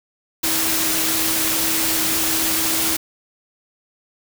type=tone in noise; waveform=sine; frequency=321.8 Hz; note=E4; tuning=42 cents flat; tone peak=-28 dBFS; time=0.43-2.97 s; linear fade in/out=10 ms; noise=white; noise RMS=-20 dBFS; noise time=0.43-2.97 s; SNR=-11 dB; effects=none